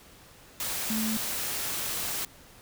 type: tone in noise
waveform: sine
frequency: 220 Hz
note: A3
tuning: in tune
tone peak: -28 dBFS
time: 0.9-1.17 s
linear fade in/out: 2 ms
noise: white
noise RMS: -32 dBFS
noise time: 0.6-2.25 s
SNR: +1 dB
effects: pink hiss -53 dBFS RMS until 2.61 s